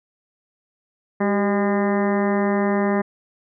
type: harmonic tone with a mistuned harmonic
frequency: 202.9 Hz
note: G#3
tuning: 40 cents flat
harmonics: 1 / 2 / 3 / 4 / 5 / 6 / 7 / 8 / 9 / 10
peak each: -20 / -23 / -26 / -29 / -31 / -33 / -40 / -37 / -32 / -38 dBFS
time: 1.2-3.02 s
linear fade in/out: 10 ms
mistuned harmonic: 2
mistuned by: -56 cents
effects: none